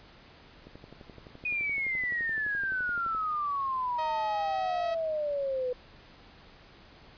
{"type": "click train", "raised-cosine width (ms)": 2, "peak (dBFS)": -33, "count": 30, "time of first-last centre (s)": [0.67, 3.149], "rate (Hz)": 11.7}
{"type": "exponential sweep", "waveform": "sine", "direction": "down", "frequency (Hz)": [2489, 493.9], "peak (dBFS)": -28, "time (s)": [1.45, 5.73], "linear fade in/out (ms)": 5}
{"type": "tone with pitch glide", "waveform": "sawtooth", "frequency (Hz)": [630, 643.6], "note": ["D#5", "E5"], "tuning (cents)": [21, -42], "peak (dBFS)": -31, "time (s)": [3.98, 4.95], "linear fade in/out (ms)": 10, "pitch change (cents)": 37, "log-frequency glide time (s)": [4.09, 4.77]}
{"effects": ["pink hiss -54 dBFS RMS until 7.17 s", "resampled to 11025 Hz"]}